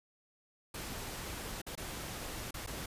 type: noise with dropouts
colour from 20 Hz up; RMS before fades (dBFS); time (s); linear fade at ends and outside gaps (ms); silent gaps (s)
pink; -42; 0.74-2.86; 5; 1.617-1.665 / 1.754-1.775 / 2.509-2.541 / 2.664-2.672
effects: resampled to 32000 Hz